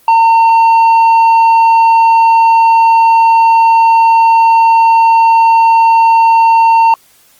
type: tone with tanh clipping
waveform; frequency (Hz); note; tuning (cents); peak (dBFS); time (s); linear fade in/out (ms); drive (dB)
sine; 910; A#5; -42; -5; 0.08-6.94; 2; 5
effects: white hiss -47 dBFS RMS until 7.39 s + Opus 24 kbps